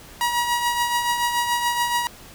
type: tone with tremolo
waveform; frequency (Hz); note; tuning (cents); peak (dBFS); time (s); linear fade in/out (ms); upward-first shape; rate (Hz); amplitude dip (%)
sawtooth; 958; A#5; +47; -14; 0.21-2.07; 0; triangle; 7; 55
effects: pink hiss -44 dBFS RMS until 2.34 s